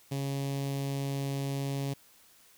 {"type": "tone with notch filter", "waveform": "sawtooth", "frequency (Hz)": 138.4, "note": "C#3", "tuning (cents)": -2, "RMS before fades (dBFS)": -33, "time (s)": [0.11, 1.94], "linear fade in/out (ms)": 10, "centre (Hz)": 1400, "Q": 0.85, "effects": ["white hiss -60 dBFS RMS until 2.57 s"]}